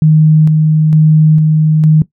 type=tone with tremolo; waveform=sine; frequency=155.5 Hz; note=D#3; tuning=1 cent flat; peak=-3 dBFS; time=0.02-2.02 s; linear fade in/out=2 ms; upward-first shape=square; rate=1.1 Hz; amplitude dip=25%; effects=noise-tail reverb RT60 0.1 s tail -17 dB re dry